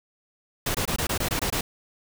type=noise bursts; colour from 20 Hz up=pink; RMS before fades=-26 dBFS; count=9; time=0.66-1.61 s; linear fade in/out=5 ms; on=86 ms; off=22 ms; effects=none